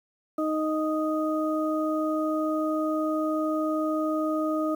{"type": "harmonic tone", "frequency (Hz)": 311.1, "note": "D#4", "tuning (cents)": 0, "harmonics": [1, 2, 4], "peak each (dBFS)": [-26, -29, -32], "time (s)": [0.38, 4.75], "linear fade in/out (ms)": 5, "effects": ["9-bit"]}